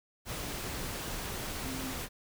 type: tone in noise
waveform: sine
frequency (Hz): 261.6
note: C4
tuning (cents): 0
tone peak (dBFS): -39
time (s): 1.61-1.95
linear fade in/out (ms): 50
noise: pink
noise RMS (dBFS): -38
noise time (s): 0.25-2.09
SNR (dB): -4
effects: none